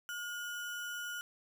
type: tone with sample-and-hold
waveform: sine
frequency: 1432 Hz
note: F6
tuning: 43 cents sharp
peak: -38 dBFS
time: 0.09-1.21 s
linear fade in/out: 0 ms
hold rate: 4410 Hz
effects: none